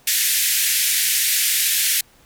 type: band-pass noise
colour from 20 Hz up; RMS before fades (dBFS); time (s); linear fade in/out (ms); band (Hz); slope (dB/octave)
white; -19; 0.07-2.01; 5; 1700 to 15000; 48
effects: pink hiss -53 dBFS RMS until 2.25 s